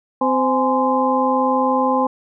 harmonic tone with a mistuned harmonic, 259 Hz, C4, 17 cents flat, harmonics 1 / 2 / 3 / 4, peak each -20 / -20 / -20 / -20 dBFS, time 0.21-2.07 s, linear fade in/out 5 ms, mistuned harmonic 3, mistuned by +120 cents, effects none

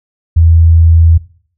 sine tone, 82.4 Hz, E2, in tune, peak -3 dBFS, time 0.36-1.18 s, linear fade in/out 10 ms, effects noise-tail reverb RT60 0.5 s tail -19 dB re dry

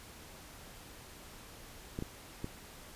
clicks, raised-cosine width 3 ms, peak -24 dBFS, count 3, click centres 1.989 / 2.024 / 2.444 s, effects pink hiss -52 dBFS RMS until 2.95 s + resampled to 32000 Hz

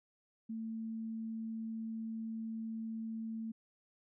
sine tone, 223.7 Hz, A3, 29 cents sharp, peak -38 dBFS, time 0.49-3.52 s, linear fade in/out 10 ms, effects none

